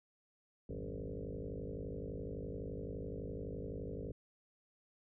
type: tone with frequency modulation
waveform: sine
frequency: 172.6 Hz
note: F3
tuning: 20 cents flat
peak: -40 dBFS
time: 0.69-4.12 s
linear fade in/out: 5 ms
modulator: 51.8 Hz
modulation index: 6.6
effects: none